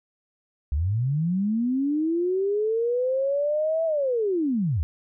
sine linear two-way sweep, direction up then down, 65.41 to 660 to 65.41 Hz, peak -21 dBFS, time 0.72-4.83 s, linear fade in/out 0 ms, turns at 3.85 s, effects none

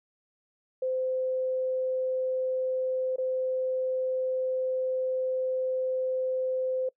sine tone with dropouts, 516 Hz, C5, 24 cents flat, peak -26 dBFS, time 0.82-6.89 s, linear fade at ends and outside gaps 5 ms, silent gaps 3.161-3.182 s, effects noise-tail reverb RT60 0.1 s tail -23 dB re dry

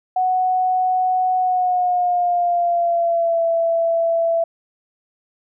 sine tone with pitch glide, 740 to 666.9 Hz, F#5 to E5, 0 to +20 cents, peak -15 dBFS, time 0.16-4.44 s, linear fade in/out 5 ms, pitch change -180 cents, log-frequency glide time 1.37-3.43 s, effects none

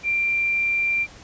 sine tone, 2368 Hz, D7, 14 cents sharp, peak -19 dBFS, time 0.03-1.07 s, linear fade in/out 50 ms, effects pink hiss -45 dBFS RMS until 1.23 s + resampled to 16000 Hz

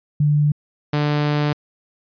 sine / sawtooth tone pair in turn, 147.9 / 147.9 Hz, D3 / D3, +13 / +13 cents, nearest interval unison, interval 0 cents, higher neither, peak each -13 / -13 dBFS, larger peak neither, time 0.2-0.52 / 0.93-1.53 s, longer second, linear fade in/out 5 ms, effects resampled to 11025 Hz

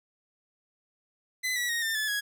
sawtooth tone with pitch steps, 2018 / 1941.4 / 1867.7 / 1796.8 / 1728.6 / 1663 Hz, B6 / B6 / A#6 / A6 / A6 / G#6, +37 / -30 / +3 / +36 / -31 / +2 cents, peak -24 dBFS, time 1.43-2.21 s, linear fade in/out 20 ms, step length 130 ms, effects none

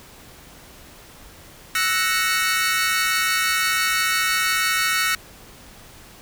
sawtooth chord, F# dominant seventh, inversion third, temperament equal, 1318.5 / 1480 / 1864.7 / 2217 Hz, E6 / F#6 / A#6 / C#7, 0 / 0 / 0 / 0 cents, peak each -21 dBFS, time 1.75-5.15 s, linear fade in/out 2 ms, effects pink hiss -45 dBFS RMS until 6.21 s

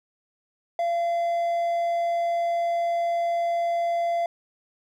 triangle tone, 684 Hz, F5, 36 cents flat, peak -20 dBFS, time 0.79-4.26 s, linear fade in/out 2 ms, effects none

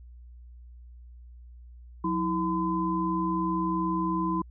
sine tone cluster, 181.1 / 323.9 / 1018 Hz, F#3 / E4 / C6, -37 / -30 / -48 cents, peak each -30 / -29 / -29 dBFS, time 2.04-4.42 s, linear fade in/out 5 ms, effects added 60 Hz sine -45 dBFS peak until 4.5 s

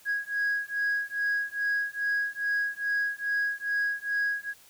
sine beating tone pair, 1652 / 1654.4 Hz, G#6 / G#6, -10 / -7 cents, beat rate 2.4 Hz, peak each -28 dBFS, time 0.05-4.54 s, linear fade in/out 50 ms, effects tanh soft clip ceiling -22 dBFS + white hiss -56 dBFS RMS until 4.69 s

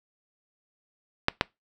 clicks, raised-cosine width 0.3 ms, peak -4 dBFS, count 2, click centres 1.284 / 1.411 s, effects noise-tail reverb RT60 0.2 s tail -23 dB re dry

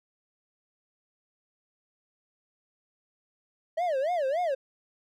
triangle tone with vibrato, 615 Hz, D#5, 20 cents flat, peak -23 dBFS, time 3.77-4.55 s, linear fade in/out 10 ms, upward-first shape sine, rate 3.5 Hz, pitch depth 280 cents each way, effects none

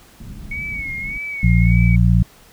pink low-pass noise, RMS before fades -33 dBFS, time 0.2-1.18 s, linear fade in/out 5 ms, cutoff 240 Hz, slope 24 dB/octave
sine tone with vibrato, 2217 Hz, C#7, in tune, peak -24 dBFS, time 0.51-1.96 s, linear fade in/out 5 ms, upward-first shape sine, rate 1.7 Hz, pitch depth 68 cents each way
harmonic tone, 58.27 Hz, A#1, in tune, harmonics 1 / 2 / 3, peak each -14 / -14 / -16 dBFS, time 1.43-2.23 s, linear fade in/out 5 ms
effects pink hiss -48 dBFS RMS until 2.52 s

